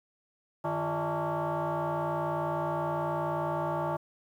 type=tone with frequency modulation; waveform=sine; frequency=153.5 Hz; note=D#3; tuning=23 cents flat; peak=-27 dBFS; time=0.64-3.97 s; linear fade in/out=10 ms; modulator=248 Hz; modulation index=4; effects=tanh soft clip ceiling -24 dBFS + 10-bit